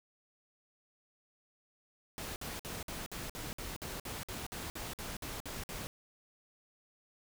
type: noise bursts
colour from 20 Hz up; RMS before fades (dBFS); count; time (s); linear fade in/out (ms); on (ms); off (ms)
pink; -42; 16; 2.18-5.87; 0; 180; 54
effects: none